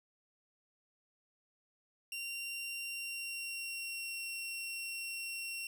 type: tone with pitch glide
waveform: sawtooth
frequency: 2762 to 2732 Hz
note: F7 to F7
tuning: -20 to -39 cents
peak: -36 dBFS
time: 2.12-5.67 s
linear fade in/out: 2 ms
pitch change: -19 cents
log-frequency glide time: 2.87-4.23 s
effects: none